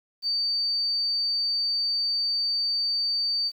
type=tone; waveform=sine; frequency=4600 Hz; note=D8; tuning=37 cents flat; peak=-23 dBFS; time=0.22-3.52 s; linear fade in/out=50 ms; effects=9-bit